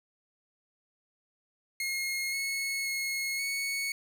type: tone with pitch steps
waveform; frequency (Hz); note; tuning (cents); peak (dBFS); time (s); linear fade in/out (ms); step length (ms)
sawtooth; 2153 / 2189 / 2170 / 2216; C7 / C#7 / C#7 / C#7; +49 / -22 / -37 / -1; -27; 1.8-3.92; 2; 530
effects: none